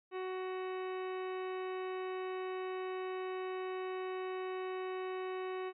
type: harmonic tone with a mistuned harmonic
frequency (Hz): 372.5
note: F#4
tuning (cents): +12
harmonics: 1 / 2 / 3 / 4 / 5 / 6 / 7 / 8 / 10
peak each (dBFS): -38 / -47 / -47 / -56 / -53 / -55 / -56 / -59 / -63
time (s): 0.11-5.73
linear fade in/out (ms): 50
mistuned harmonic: 10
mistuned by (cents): +26
effects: none